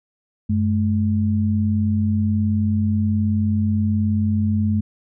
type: tone pair together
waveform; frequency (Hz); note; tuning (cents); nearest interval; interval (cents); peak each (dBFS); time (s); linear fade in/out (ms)
sine; 95.37 / 214.1; G2 / A3; -47 / -47; octave + major second; 1400; -19; 0.49-4.81; 10
effects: none